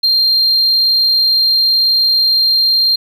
sine tone, 4187 Hz, C8, in tune, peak -7 dBFS, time 0.03-2.96 s, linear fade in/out 10 ms, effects tanh soft clip ceiling -7 dBFS + 8-bit

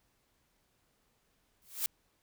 blue noise with exponential growth, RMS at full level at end -29 dBFS, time 1.62-1.86 s, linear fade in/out 0 ms, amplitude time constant 51 ms, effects pink hiss -74 dBFS RMS until 2.22 s

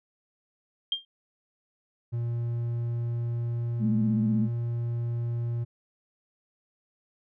sine tone with exponential decay, 3196 Hz, G7, 33 cents sharp, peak -21 dBFS, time 0.92-1.05 s, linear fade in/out 2 ms, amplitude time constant 28 ms
triangle tone, 118.1 Hz, A#2, 23 cents sharp, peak -25 dBFS, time 2.12-5.65 s, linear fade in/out 20 ms
sine tone with vibrato, 215.9 Hz, A3, 33 cents flat, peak -23 dBFS, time 3.79-4.49 s, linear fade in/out 50 ms, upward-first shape square, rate 16 Hz, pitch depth 50 cents each way
effects none

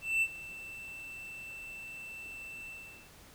triangle tone with ADSR envelope, 2668 Hz, E7, 20 cents sharp, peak -23 dBFS, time 0.01-3.11 s, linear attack 210 ms, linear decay 53 ms, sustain -18 dB, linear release 420 ms, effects pink hiss -56 dBFS RMS until 3.34 s

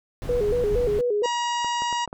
brown noise, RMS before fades -30 dBFS, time 0.22-1.01 s, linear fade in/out 0 ms
sine tone with vibrato, 450 Hz, A4, 39 cents sharp, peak -20 dBFS, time 0.29-1.26 s, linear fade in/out 2 ms, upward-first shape square, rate 4.3 Hz, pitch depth 140 cents each way
harmonic tone, 955 Hz, A#5, 42 cents sharp, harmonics 1 / 2 / 3 / 4 / 5 / 6 / 7 / 8, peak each -24 / -34 / -32 / -40 / -41 / -39 / -43 / -42 dBFS, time 1.23-2.06 s, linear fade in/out 20 ms
clicks, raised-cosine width 1 ms, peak -22 dBFS, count 5, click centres 1.646 / 1.821 / 1.927 / 2.077 / 2.129 s
effects none

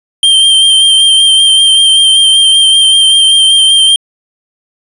square tone with vibrato, 3157 Hz, G7, 12 cents sharp, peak -4 dBFS, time 0.23-3.96 s, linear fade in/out 2 ms, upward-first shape sine, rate 5.2 Hz, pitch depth 20 cents each way, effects resampled to 24000 Hz

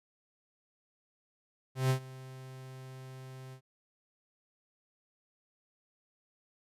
45% pulse tone with ADSR envelope, 130.81 Hz, C3, in tune, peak -24 dBFS, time 1.75-3.61 s, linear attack 150 ms, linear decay 92 ms, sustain -21 dB, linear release 82 ms, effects resampled to 32000 Hz

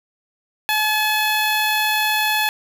10% pulse tone with notch filter, 856 Hz, A5, 48 cents flat, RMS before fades -19 dBFS, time 0.69-2.49 s, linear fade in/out 0 ms, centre 5500 Hz, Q 1.7, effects none

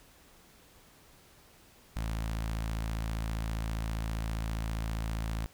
sawtooth tone with notch filter, 55 Hz, A1, in tune, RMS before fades -34 dBFS, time 1.96-5.46 s, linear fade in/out 0 ms, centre 400 Hz, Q 1.2, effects pink hiss -59 dBFS RMS until 5.53 s

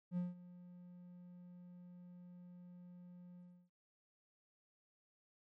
triangle tone with ADSR envelope, 177.7 Hz, F3, 30 cents sharp, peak -33 dBFS, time 0.11-3.7 s, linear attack 62 ms, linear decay 170 ms, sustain -19 dB, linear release 310 ms, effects none

